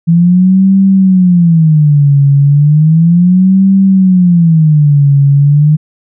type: tone with vibrato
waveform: sine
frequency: 164.81 Hz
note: E3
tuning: in tune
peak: -3 dBFS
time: 0.07-5.77 s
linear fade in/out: 20 ms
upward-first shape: sine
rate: 0.34 Hz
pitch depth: 280 cents each way
effects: none